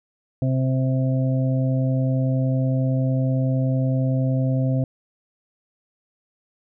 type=harmonic tone; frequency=130.81 Hz; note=C3; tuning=in tune; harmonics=1 / 2 / 4 / 5; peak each=-19 / -25 / -31 / -33 dBFS; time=0.42-4.84 s; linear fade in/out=2 ms; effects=none